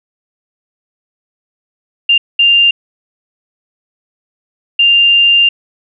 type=tone bursts at uneven times; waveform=sine; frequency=2794 Hz; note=F7; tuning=in tune; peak=-5 dBFS; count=3; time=2.09-2.18 / 2.39-2.71 / 4.79-5.49 s; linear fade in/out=5 ms; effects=none